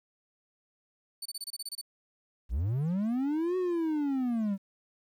25% pulse tone bursts, 4510 Hz, C#8, 29 cents sharp, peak -31 dBFS, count 10, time 1.22-1.814 s, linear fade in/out 5 ms, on 36 ms, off 26 ms
triangle linear two-way sweep, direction up then down, 49 to 373.1 to 189.7 Hz, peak -25 dBFS, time 2.49-4.58 s, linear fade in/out 50 ms, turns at 3.57 s
effects 11-bit

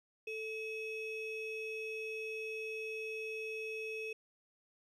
triangle ring-modulated tone, 1500 Hz, F#6, 23 cents sharp, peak -34 dBFS, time 0.27-4.13 s, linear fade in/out 5 ms, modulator 1060 Hz, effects none

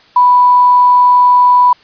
sine tone with quantisation, 987.8 Hz, B5, in tune, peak -4 dBFS, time 0.16-1.73 s, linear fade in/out 5 ms, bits 5, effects white hiss -45 dBFS RMS until 1.83 s + resampled to 11025 Hz

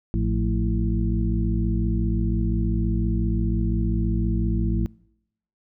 harmonic tone with a mistuned harmonic, 55 Hz, A1, in tune, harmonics 1 / 2 / 3 / 4 / 6, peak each -23 / -26 / -28 / -29 / -31 dBFS, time 0.14-4.86 s, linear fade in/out 0 ms, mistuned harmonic 3, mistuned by +94 cents, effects noise-tail reverb RT60 0.8 s tail -25 dB re dry

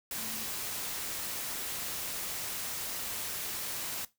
sine tone in noise, 221.9 Hz, A3, 15 cents sharp, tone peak -48 dBFS, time 0.18-0.44 s, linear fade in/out 2 ms, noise white, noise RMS -37 dBFS, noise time 0.11-4.05 s, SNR -14 dB, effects noise-tail reverb RT60 0.2 s tail -18 dB re dry

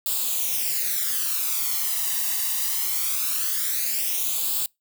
blue noise with flanger, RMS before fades -25 dBFS, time 0.06-4.66 s, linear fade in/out 2 ms, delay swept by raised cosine 0.25 to 1.06 ms, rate 0.22 Hz, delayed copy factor +0.7, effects noise-tail reverb RT60 0.2 s tail -26 dB re dry

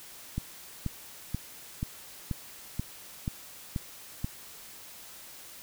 click train, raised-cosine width 5 ms, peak -18 dBFS, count 9, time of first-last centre 0.38-4.245 s, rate 2.07 Hz, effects white hiss -48 dBFS RMS until 5.62 s

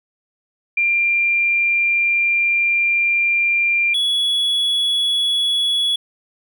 sine / triangle tone pair in turn, 2383 / 3380 Hz, D7 / G#7, +25 / +30 cents, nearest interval tritone, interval 605 cents, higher second, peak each -14 dBFS, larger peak neither, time 0.77-3.94 / 3.94-5.96 s, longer first, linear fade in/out 5 ms, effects none

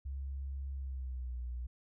sine tone with pitch glide, 68 to 60.93 Hz, C#2 to B1, -33 to -23 cents, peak -37 dBFS, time 0.05-1.67 s, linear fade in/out 10 ms, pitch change -190 cents, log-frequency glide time 0.74-1.38 s, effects none

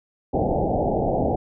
white low-pass noise, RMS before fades -22 dBFS, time 0.33-1.36 s, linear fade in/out 10 ms, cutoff 810 Hz, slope 96 dB/octave, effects none

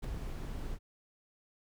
brown noise with ADSR envelope, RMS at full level -33 dBFS, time 0.02-0.79 s, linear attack 24 ms, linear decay 5 ms, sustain -6 dB, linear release 59 ms, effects none

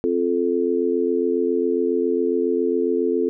sine chord, F major, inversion second, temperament just, 261.9 / 349.2 / 436.5 Hz, C4 / F4 / A4, +2 / 0 / -14 cents, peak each -24 / -22 / -21 dBFS, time 0.04-3.29 s, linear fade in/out 0 ms, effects none

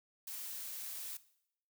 blue noise, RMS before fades -44 dBFS, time 0.27-1.17 s, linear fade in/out 5 ms, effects noise-tail reverb RT60 0.7 s tail -17 dB re dry

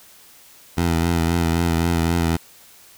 15% pulse tone with vibrato, 84 Hz, E2, 33 cents sharp, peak -11 dBFS, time 0.77-2.37 s, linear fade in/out 10 ms, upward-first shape triangle, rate 3.8 Hz, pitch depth 49 cents each way, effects white hiss -48 dBFS RMS until 2.97 s

